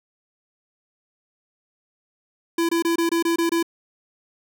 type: tone bursts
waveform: square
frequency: 335.4 Hz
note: E4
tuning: 30 cents sharp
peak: -19 dBFS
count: 8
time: 2.58-3.628 s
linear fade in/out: 5 ms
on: 110 ms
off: 24 ms
effects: none